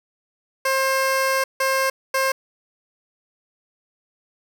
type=tone bursts at uneven times; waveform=15% pulse; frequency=532 Hz; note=C5; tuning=29 cents sharp; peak=-12 dBFS; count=3; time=0.65-1.44 / 1.6-1.9 / 2.14-2.32 s; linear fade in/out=5 ms; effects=none